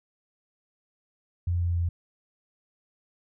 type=tone with pitch steps; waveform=sine; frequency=87.31 / 86.51 / 85.71 Hz; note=F2 / F2 / F2; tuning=0 / -16 / -32 cents; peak=-23 dBFS; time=1.47-1.89 s; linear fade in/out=5 ms; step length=140 ms; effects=none